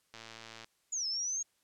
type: click train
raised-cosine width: 0.2 ms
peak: -30 dBFS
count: 58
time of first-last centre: 0.14-0.644 s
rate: 113 Hz
type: exponential two-way sweep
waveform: sine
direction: down then up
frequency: 7040 to 5140 to 6630 Hz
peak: -32 dBFS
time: 0.92-1.43 s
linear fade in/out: 10 ms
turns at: 1.07 s
effects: white hiss -74 dBFS RMS until 1.63 s + low-pass 11000 Hz 12 dB/octave

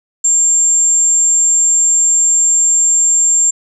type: tone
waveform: sine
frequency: 7370 Hz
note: A#8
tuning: 21 cents flat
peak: -8 dBFS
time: 0.24-3.51 s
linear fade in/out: 10 ms
effects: none

